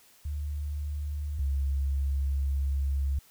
sine tone pair in turn, 73.42 / 68.91 Hz, D2 / C#2, 0 / -10 cents, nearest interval minor second, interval 110 cents, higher first, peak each -30 / -25 dBFS, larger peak second, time 0.25-1.39 / 1.39-3.19 s, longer second, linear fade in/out 5 ms, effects white hiss -59 dBFS RMS until 3.3 s

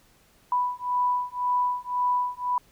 sine beating tone pair, 987.8 / 989.7 Hz, B5 / B5, 0 / +3 cents, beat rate 1.9 Hz, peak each -26 dBFS, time 0.52-2.58 s, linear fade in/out 2 ms, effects pink hiss -60 dBFS RMS until 2.71 s

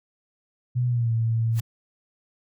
sine tone with pitch glide, 123.47 to 113.88 Hz, B2 to A#2, 0 to -40 cents, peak -20 dBFS, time 0.75-1.61 s, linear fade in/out 20 ms, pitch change -140 cents, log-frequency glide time 0.87-1.12 s
white noise with exponential growth, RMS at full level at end -34 dBFS, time 1.51-1.6 s, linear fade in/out 2 ms, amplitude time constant 19 ms
effects none

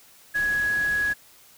sine tone in noise, 1672 Hz, G#6, 11 cents sharp, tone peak -21 dBFS, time 0.34-1.14 s, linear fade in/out 20 ms, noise pink, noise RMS -39 dBFS, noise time 0.34-1.14 s, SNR +15 dB, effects white hiss -53 dBFS RMS until 1.57 s

